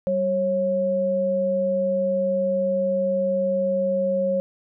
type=tone pair together; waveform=sine; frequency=193.04 / 546 Hz; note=G3 / C#5; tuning=-26 / -26 cents; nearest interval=octave + tritone; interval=1800 cents; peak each=-27 / -20 dBFS; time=0.07-4.4 s; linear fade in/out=0 ms; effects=none